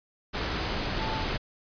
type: tone in noise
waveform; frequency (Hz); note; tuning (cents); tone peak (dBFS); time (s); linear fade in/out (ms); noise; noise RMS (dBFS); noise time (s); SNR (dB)
sine; 880; A5; 0; -34; 0.99-1.25; 20; pink; -30; 0.33-1.38; -7
effects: resampled to 11025 Hz